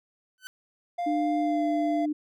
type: tone with exponential growth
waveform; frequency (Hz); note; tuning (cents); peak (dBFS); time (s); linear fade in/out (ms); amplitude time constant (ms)
sawtooth; 1515; F#6; +40; -31; 0.38-0.47; 0; 19
type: tone with pitch glide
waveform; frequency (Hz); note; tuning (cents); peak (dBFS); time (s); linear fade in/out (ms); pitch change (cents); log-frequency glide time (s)
triangle; 698.5 to 683.7; F5 to F5; 0 to -37; -25; 0.98-2.06; 10; -37; 1.39-1.64
type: tone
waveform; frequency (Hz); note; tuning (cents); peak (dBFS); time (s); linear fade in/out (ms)
sine; 300; D4; +37; -25; 1.06-2.13; 10
effects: none